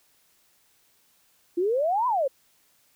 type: exponential two-way sweep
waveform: sine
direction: up then down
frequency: 332.5 to 1035 to 509 Hz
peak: -21 dBFS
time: 1.57-2.28 s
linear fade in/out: 10 ms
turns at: 2.07 s
effects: white hiss -64 dBFS RMS until 2.95 s